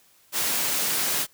white high-pass noise, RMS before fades -25 dBFS, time 0.32-1.27 s, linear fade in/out 50 ms, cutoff 120 Hz, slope 24 dB/octave, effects white hiss -59 dBFS RMS until 1.33 s

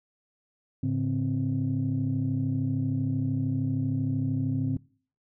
sine tone cluster, 109.2 / 142.2 / 262.5 Hz, A2 / C#3 / C4, -13 / +45 / +6 cents, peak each -28 dBFS, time 0.83-4.77 s, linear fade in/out 5 ms, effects noise-tail reverb RT60 0.5 s tail -24 dB re dry + tanh soft clip ceiling -18 dBFS

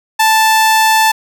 sawtooth tone, 880 Hz, A5, in tune, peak -4 dBFS, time 0.19-1.12 s, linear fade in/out 10 ms, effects none

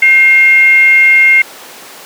sine tone with frequency modulation, 2130 Hz, C7, 30 cents sharp, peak -3 dBFS, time 0.02-1.42 s, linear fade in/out 5 ms, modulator 589 Hz, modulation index 0.32, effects pink hiss -31 dBFS RMS until 2.05 s + high-pass 400 Hz 12 dB/octave

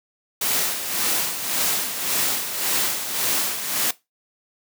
white noise with tremolo, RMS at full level -21 dBFS, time 0.41-3.91 s, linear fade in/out 5 ms, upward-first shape sine, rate 1.8 Hz, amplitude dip 60%, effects noise-tail reverb RT60 0.2 s tail -19 dB re dry + high-pass 150 Hz 12 dB/octave

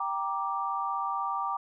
sine chord, G minor, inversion none, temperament just, 784 / 940.8 / 1176 Hz, G5 / Bb5 / D6, 0 / +16 / +2 cents, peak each -34 / -34 / -31 dBFS, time 0-1.57 s, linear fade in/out 5 ms, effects none

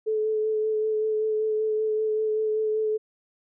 sine tone with vibrato, 432.9 Hz, A4, 28 cents flat, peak -22 dBFS, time 0.06-2.98 s, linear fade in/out 20 ms, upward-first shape sine, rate 5.2 Hz, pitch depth 16 cents each way, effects none

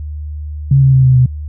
sine tone with pitch steps, 137 / 134.41 / 131.88 / 129.39 / 126.94 Hz, C#3 / C3 / C3 / C3 / B2, -20 / +47 / +14 / -19 / +48 cents, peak -5 dBFS, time 0.71-1.26 s, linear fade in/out 5 ms, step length 110 ms, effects added 75 Hz sine -21 dBFS peak until 1.48 s

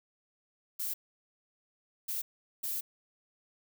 violet noise bursts at uneven times, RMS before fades -35 dBFS, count 3, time 0.79-0.94 / 2.08-2.22 / 2.63-2.81 s, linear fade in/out 10 ms, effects none

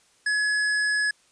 sine tone with tanh clipping, 1693 Hz, G#6, 33 cents sharp, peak -23 dBFS, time 0.26-1.11 s, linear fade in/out 5 ms, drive 18 dB, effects white hiss -61 dBFS RMS until 1.31 s + resampled to 22050 Hz

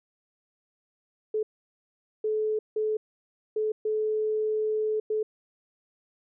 sine tone bursts at uneven times, 431.3 Hz, A4, 35 cents flat, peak -24 dBFS, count 6, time 1.34-1.43 / 2.24-2.59 / 2.76-2.97 / 3.56-3.72 / 3.85-5 / 5.1-5.23 s, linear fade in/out 5 ms, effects none

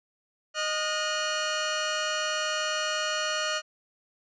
15% pulse tone pair together, 617 / 1439.8 Hz, D#5 / F#6, -15 / -48 cents, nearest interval octave + minor third, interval 1467 cents, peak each -23 / -23 dBFS, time 0.54-3.62 s, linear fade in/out 50 ms, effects resampled to 16000 Hz

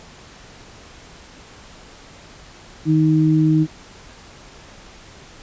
sine tone pair together, 156.5 / 313 Hz, D#3 / D#4, +10 / +10 cents, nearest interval octave, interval 1200 cents, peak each -15 dBFS, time 2.85-3.67 s, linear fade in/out 50 ms, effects pink hiss -43 dBFS RMS until 5.42 s + resampled to 16000 Hz

